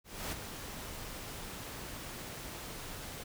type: noise with ADSR envelope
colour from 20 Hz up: pink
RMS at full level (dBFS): -37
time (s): 0.04-3.24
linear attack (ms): 280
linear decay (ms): 17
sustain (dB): -7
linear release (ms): 13
effects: none